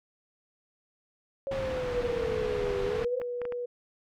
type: exponential two-way sweep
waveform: sine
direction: down then up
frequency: 551 to 392 to 530 Hz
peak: -30 dBFS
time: 1.47-3.2 s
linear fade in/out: 0 ms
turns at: 2.83 s
type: low-pass noise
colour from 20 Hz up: pink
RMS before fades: -37 dBFS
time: 1.51-3.05 s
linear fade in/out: 5 ms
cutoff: 2800 Hz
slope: 12 dB/octave
type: tone with pitch glide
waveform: sine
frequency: 494.7 to 486.8 Hz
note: B4 to B4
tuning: +3 to -25 cents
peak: -31 dBFS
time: 1.93-3.66 s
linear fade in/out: 10 ms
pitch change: -28 cents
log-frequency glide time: 2.14-3.36 s
type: clicks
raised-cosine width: 0.5 ms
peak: -25 dBFS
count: 7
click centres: 2.702 / 2.864 / 3.03 / 3.216 / 3.417 / 3.453 / 3.523 s
effects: none